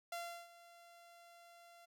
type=tone with ADSR envelope; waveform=sawtooth; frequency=687 Hz; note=F5; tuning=29 cents flat; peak=-37 dBFS; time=0.12-1.86 s; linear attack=4 ms; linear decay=350 ms; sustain=-18 dB; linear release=15 ms; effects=none